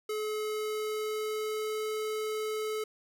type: tone with pitch glide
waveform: square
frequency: 427.9 to 431.6 Hz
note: A4 to A4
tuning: -48 to -33 cents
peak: -32 dBFS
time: 0.09-2.84 s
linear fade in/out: 5 ms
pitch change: +15 cents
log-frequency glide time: 0.42-1.88 s
effects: none